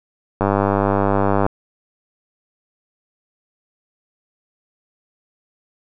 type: click train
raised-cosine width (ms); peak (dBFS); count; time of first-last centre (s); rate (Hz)
1; -3; 106; 0.41-1.464; 99.6
effects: none